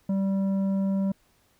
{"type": "tone with tanh clipping", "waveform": "sine", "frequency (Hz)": 194.4, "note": "G3", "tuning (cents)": -14, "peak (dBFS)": -24, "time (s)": [0.09, 1.12], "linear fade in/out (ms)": 5, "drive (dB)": 8, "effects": ["pink hiss -65 dBFS RMS until 1.59 s"]}